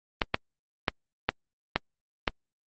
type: clicks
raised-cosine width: 0.3 ms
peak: -6 dBFS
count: 6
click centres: 0.218 / 0.344 / 0.882 / 1.29 / 1.76 / 2.278 s
effects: low-pass 5000 Hz 12 dB/octave + Opus 24 kbps